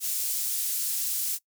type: high-pass noise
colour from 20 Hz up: pink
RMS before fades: -29 dBFS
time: 0-1.39 s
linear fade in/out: 50 ms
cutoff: 8100 Hz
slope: 12 dB/octave
effects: noise-tail reverb RT60 0.1 s tail -21 dB re dry